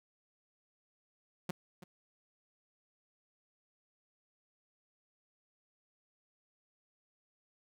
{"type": "tone with echo", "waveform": "sawtooth", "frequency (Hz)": 179.7, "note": "F3", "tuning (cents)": 50, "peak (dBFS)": -29, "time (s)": [1.49, 1.51], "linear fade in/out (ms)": 5, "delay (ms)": 330, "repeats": 1, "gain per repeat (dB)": -15, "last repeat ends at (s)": 1.84, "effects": []}